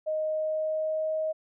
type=tone with pitch glide; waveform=sine; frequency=622.3 to 628.8 Hz; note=D#5 to D#5; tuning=0 to +18 cents; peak=-26 dBFS; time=0.06-1.33 s; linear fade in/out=20 ms; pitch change=+18 cents; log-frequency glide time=0.27-1.15 s; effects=none